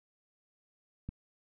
click, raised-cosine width 5 ms, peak -26 dBFS, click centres 1.09 s, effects none

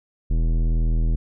sine tone with tanh clipping, 40.65 Hz, E1, 23 cents flat, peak -19 dBFS, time 0.3-1.16 s, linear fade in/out 10 ms, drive 15 dB, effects none

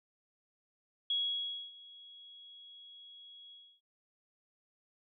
sine tone with ADSR envelope, 3328 Hz, G#7, 3 cents sharp, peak -29 dBFS, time 1.1-3.81 s, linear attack 4 ms, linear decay 610 ms, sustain -22 dB, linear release 290 ms, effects none

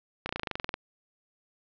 slowing click train, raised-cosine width 0.3 ms, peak -15 dBFS, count 13, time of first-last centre 0.26-0.741 s, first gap 32 ms, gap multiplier 1.04, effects low-pass 5000 Hz 12 dB/octave

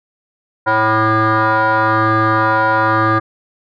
sine tone with frequency modulation, 110 Hz, A2, in tune, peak -9 dBFS, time 0.66-3.2 s, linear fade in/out 20 ms, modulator 219 Hz, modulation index 6.6, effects tanh soft clip ceiling -8 dBFS

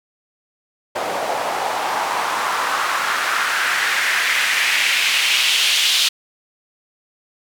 white noise with band-pass filter sweep, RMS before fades -19 dBFS, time 0.95-6.09 s, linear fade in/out 10 ms, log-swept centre 630 to 3500 Hz, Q 2.3, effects none

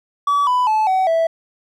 triangle tone with pitch steps, 1144 / 995.9 / 867 / 754.8 / 657.1 Hz, D6 / B5 / A5 / F#5 / E5, -46 / +14 / -26 / +34 / -6 cents, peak -11 dBFS, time 0.27-1.27 s, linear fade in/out 5 ms, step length 200 ms, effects tanh soft clip ceiling -7 dBFS

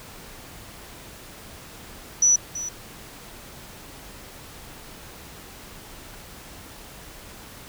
sine tone with echo, 5920 Hz, F#8, in tune, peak -14 dBFS, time 2.22-2.36 s, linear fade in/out 5 ms, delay 330 ms, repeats 1, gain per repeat -14 dB, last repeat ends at 2.69 s, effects pink hiss -43 dBFS RMS until 7.68 s

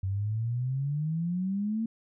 sine exponential sweep, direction up, 93.8 to 229.2 Hz, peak -27 dBFS, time 0.03-1.86 s, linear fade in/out 5 ms, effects none

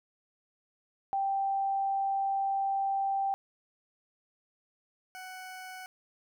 sine / 20% pulse tone pair in turn, 784 / 744.6 Hz, G5 / F#5, 0 / +11 cents, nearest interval minor second, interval 89 cents, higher first, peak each -27 / -37 dBFS, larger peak first, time 1.13-3.34 / 5.15-5.86 s, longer first, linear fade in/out 0 ms, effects none

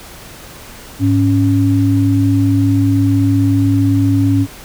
sine tone pair together, 104.17 / 278.1 Hz, G#2 / C#4, +6 / +6 cents, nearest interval octave + perfect fourth, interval 1700 cents, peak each -12 dBFS, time 0.99-4.47 s, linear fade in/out 50 ms, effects pink hiss -35 dBFS RMS until 4.64 s

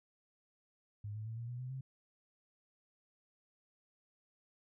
sine tone with pitch steps, 103.83 / 108.11 / 112.58 / 117.22 / 122.06 / 127.09 / 132.34 Hz, G#2 / A2 / A2 / A#2 / B2 / C3 / C3, 0 / -30 / +40 / +10 / -20 / -50 / +20 cents, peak -40 dBFS, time 1.04-1.81 s, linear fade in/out 5 ms, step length 110 ms, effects none

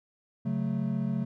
triangle chord, F# minor, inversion second, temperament equal, 138.59 / 185 / 220 Hz, C#3 / F#3 / A3, 0 / 0 / 0 cents, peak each -30 / -30 / -29 dBFS, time 0.45-1.25 s, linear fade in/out 10 ms, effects none

